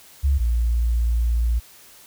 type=tone pair in turn; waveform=sine; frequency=69.1 / 58.22 Hz; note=C#2 / A#1; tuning=-5 / -2 cents; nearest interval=minor third; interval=297 cents; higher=first; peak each=-15 / -17 dBFS; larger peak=first; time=0.23-0.39 / 0.39-1.6 s; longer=second; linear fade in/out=20 ms; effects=white hiss -48 dBFS RMS until 2.06 s